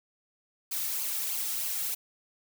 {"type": "noise with flanger", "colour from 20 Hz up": "blue", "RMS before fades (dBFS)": -32, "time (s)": [0.71, 1.95], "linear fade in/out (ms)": 10, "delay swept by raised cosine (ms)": [0.53, 2.03], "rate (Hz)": 3.2, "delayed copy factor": -0.55, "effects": []}